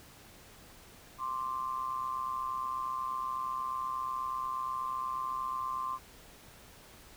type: tone pair together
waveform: sine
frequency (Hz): 1047.7 / 1176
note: C6 / D6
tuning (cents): +2 / +2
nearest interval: major second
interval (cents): 200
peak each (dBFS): -34 / -38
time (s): 1.18-5.99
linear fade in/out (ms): 50
effects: pink hiss -55 dBFS RMS until 7.16 s